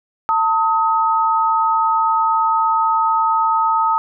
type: tone pair together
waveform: sine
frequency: 895.9 / 1267 Hz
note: A5 / D#6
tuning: +31 / +31 cents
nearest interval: tritone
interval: 600 cents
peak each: -16 / -16 dBFS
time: 0.29-3.98 s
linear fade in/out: 0 ms
effects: none